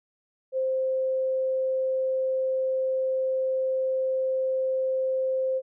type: tone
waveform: sine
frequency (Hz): 523.3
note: C5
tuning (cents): 0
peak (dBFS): -23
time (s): 0.52-5.62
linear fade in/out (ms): 50
effects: none